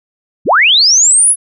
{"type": "linear sweep", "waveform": "sine", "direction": "up", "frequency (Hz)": [77.78, 10790], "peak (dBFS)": -5, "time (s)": [0.45, 1.36], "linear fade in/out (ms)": 50, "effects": []}